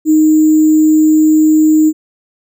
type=tone with sample-and-hold; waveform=sine; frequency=310.4 Hz; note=D#4; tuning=4 cents flat; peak=-5 dBFS; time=0.05-1.93 s; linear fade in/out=50 ms; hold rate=7350 Hz; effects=none